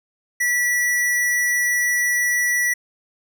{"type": "tone", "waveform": "square", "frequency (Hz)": 1951, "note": "B6", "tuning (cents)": -22, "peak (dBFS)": -18, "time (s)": [0.4, 2.74], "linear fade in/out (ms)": 10, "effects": []}